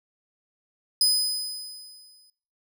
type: tone with exponential decay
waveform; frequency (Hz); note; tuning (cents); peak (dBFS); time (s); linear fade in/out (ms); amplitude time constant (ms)
sawtooth; 5010; D#8; +11; -14; 1.01-2.3; 2; 280
effects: noise-tail reverb RT60 0.6 s tail -21 dB re dry